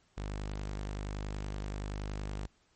sawtooth tone, 50.6 Hz, G#1, 44 cents flat, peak -32 dBFS, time 0.17-2.47 s, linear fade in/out 10 ms, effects pink hiss -70 dBFS RMS until 2.75 s + MP3 32 kbps

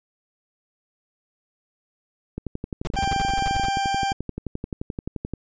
click train, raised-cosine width 3 ms, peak -16 dBFS, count 35, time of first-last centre 2.38-5.337 s, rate 11.5 Hz
brown noise bursts, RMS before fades -25 dBFS, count 10, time 2.85-3.654 s, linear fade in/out 0 ms, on 21 ms, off 66 ms
40% pulse tone, 789 Hz, G5, 11 cents sharp, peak -21 dBFS, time 2.96-4.13 s, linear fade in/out 10 ms
effects resampled to 16000 Hz

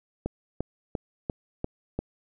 click train, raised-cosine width 2 ms, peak -15 dBFS, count 6, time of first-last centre 0.26-1.99 s, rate 2.89 Hz, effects none

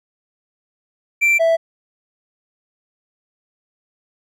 triangle tone pair in turn, 2349 / 659.2 Hz, D7 / E5, 0 / 0 cents, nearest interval octave + minor seventh, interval 2200 cents, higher first, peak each -10 dBFS, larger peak neither, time 1.21-1.39 / 1.39-1.57 s, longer neither, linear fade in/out 20 ms, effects none

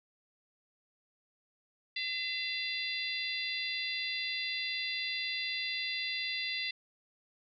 harmonic tone with a mistuned harmonic, 678 Hz, E5, 49 cents sharp, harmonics 3 / 4 / 5 / 6 / 7, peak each -38 / -39 / -40 / -41 / -41 dBFS, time 1.96-6.71 s, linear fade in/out 5 ms, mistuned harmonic 5, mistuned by +50 cents, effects none

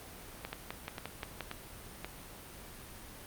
two click trains, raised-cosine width 0.3 ms, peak -21 / -22 dBFS, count 6 / 4, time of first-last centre 0.53-1.407 / 0.45-2.046 s, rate 5.7 / 1.88 Hz, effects pink hiss -49 dBFS RMS until 3.26 s + Opus 32 kbps

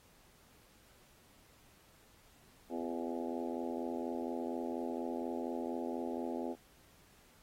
harmonic tone with a mistuned harmonic, 84.2 Hz, E2, 37 cents sharp, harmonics 3 / 4 / 5 / 6 / 7 / 8 / 9 / 10, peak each -40 / -42 / -44 / -46 / -47 / -48 / -49 / -50 dBFS, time 2.69-6.56 s, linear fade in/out 50 ms, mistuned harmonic 5, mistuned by -42 cents, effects pink hiss -65 dBFS RMS until 7.42 s + AAC 48 kbps

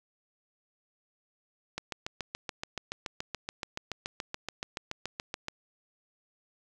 click train, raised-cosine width 0.2 ms, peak -17 dBFS, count 27, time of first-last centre 1.78-5.484 s, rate 7.02 Hz, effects none

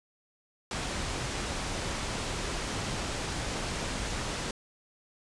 pink low-pass noise, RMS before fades -34 dBFS, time 0.71-4.51 s, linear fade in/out 2 ms, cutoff 8700 Hz, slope 24 dB/octave, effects resampled to 24000 Hz

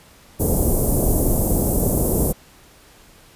pink band-stop noise, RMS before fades -18 dBFS, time 0.39-2.33 s, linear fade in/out 20 ms, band 630 to 9400 Hz, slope 24 dB/octave, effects pink hiss -49 dBFS RMS until 3.35 s + resampled to 32000 Hz

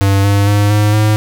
square tone with pitch steps, 98.5 / 100.57 / 102.68 / 104.84 / 107.04 Hz, G2 / G2 / G#2 / G#2 / A2, +9 / +45 / -19 / +17 / -47 cents, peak -9 dBFS, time 0.01-1.16 s, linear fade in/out 0 ms, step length 230 ms, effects none

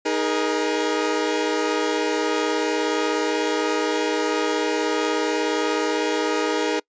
sawtooth chord, D# suspended fourth, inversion none, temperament equal with one note detuned, 311.1 / 415.3 / 474.9 Hz, D#4 / G#4 / A#4, 0 / 0 / +32 cents, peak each -21 dBFS, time 0.05-6.8 s, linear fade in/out 10 ms, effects noise-tail reverb RT60 0.1 s tail -26 dB re dry + resampled to 16000 Hz

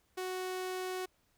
sawtooth tone, 370 Hz, F#4, in tune, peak -32 dBFS, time 0.17-1.06 s, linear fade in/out 10 ms, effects pink hiss -73 dBFS RMS until 1.37 s

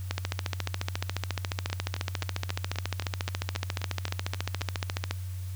two click trains, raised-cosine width 0.2 ms, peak -18 / -12 dBFS, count 12 / 72, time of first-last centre 1.7-4.61 / 0.11-5.11 s, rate 3.78 / 14.2 Hz, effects added 92 Hz sine -33 dBFS peak until 5.55 s + white hiss -52 dBFS RMS until 5.55 s

